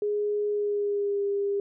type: tone with pitch glide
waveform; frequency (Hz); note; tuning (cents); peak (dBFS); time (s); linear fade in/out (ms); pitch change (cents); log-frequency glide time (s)
sine; 415.3 to 401.8; G#4 to G4; 0 to +43; -24; 0.02-1.6; 2; -57; 0.5-1.23
effects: none